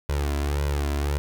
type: tone with flanger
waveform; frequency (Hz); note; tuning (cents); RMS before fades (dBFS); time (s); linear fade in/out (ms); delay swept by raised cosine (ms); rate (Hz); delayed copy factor
sawtooth; 71.9; D2; -36; -25; 0.09-1.18; 0; 2 to 3; 1.8; +0.8
effects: none